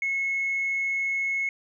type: tone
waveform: sine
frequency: 2183 Hz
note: C#7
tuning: 27 cents flat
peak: -23 dBFS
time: 0.02-1.49 s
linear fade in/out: 2 ms
effects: tanh soft clip ceiling -20 dBFS